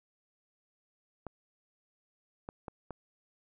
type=clicks; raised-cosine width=1 ms; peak=-26 dBFS; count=4; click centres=1.267 / 2.489 / 2.682 / 2.907 s; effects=none